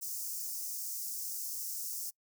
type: high-pass noise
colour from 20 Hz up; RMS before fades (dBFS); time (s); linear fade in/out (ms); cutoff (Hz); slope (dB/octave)
white; -39; 0.01-2.11; 20; 5200; 48
effects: noise-tail reverb RT60 0.1 s tail -25 dB re dry